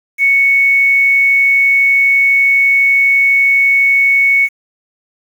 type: tone with quantisation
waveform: sine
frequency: 2217 Hz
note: C#7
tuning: in tune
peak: -7 dBFS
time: 0.18-4.49 s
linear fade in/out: 50 ms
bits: 6
effects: none